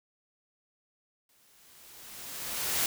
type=noise with exponential growth; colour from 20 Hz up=white; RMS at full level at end=-27 dBFS; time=1.29-2.86 s; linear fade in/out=2 ms; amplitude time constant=340 ms; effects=none